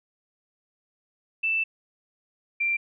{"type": "tone pair in turn", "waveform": "sine", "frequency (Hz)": [2652, 2363], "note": ["E7", "D7"], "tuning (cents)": [10, 10], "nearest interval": "major second", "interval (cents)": 200, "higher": "first", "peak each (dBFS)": [-22, -22], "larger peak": "neither", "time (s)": [[1.43, 1.64], [2.6, 2.77]], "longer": "first", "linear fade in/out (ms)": 10, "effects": []}